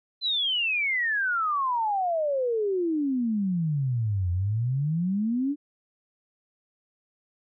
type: exponential two-way sweep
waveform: sine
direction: down then up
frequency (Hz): 4096 to 86.4 to 297.6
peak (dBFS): -23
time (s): 0.21-5.56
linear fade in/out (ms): 50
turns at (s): 4.31
effects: none